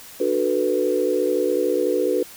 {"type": "chord", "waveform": "sine", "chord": "B minor seventh", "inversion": "first", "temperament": "equal with one note detuned", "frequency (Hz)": [299.3, 370, 440, 493.9], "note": ["D4", "F#4", "A4", "B4"], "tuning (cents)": [33, 0, 0, 0], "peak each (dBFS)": [-26, -23, -24, -22], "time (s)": [0.2, 2.23], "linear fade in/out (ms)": 5, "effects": ["white hiss -42 dBFS RMS until 2.36 s"]}